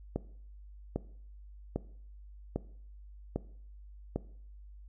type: click train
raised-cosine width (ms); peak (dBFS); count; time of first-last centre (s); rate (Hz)
2; -18; 6; 0.16-4.16; 1.25
effects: noise-tail reverb RT60 0.6 s tail -18 dB re dry + added 50 Hz sine -48 dBFS peak until 4.88 s